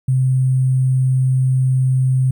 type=tone with sample-and-hold; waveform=sine; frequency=129.9 Hz; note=C3; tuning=12 cents flat; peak=-12 dBFS; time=0.08-2.31 s; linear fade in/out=5 ms; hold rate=8820 Hz; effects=none